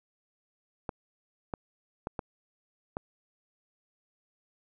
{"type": "clicks", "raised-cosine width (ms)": 1, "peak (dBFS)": -19, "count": 5, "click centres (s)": [0.892, 1.538, 2.071, 2.192, 2.969], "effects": []}